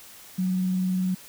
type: tone with vibrato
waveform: sine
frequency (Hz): 185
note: F#3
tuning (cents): 0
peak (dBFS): -22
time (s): 0.38-1.15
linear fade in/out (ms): 10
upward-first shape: triangle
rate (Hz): 20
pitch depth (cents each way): 33
effects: white hiss -47 dBFS RMS until 1.28 s